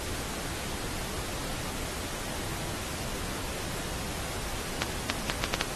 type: accelerating click train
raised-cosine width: 0.2 ms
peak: -6 dBFS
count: 6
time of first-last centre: 4.82-5.611 s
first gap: 280 ms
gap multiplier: 0.71
effects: pink hiss -36 dBFS RMS until 5.75 s + AAC 32 kbps